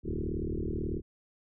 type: tone with frequency modulation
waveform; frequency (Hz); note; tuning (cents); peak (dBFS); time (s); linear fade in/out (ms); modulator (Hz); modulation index
sine; 147.1; D3; +3; -30; 0.03-1.02; 50; 38.3; 6.5
effects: none